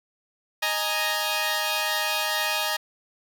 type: chord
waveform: 10% pulse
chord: D# suspended fourth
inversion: none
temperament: equal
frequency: 622.3 / 830.6 / 932.3 Hz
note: D#5 / G#5 / A#5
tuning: 0 / 0 / 0 cents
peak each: -20 dBFS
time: 0.62-2.77 s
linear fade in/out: 10 ms
effects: none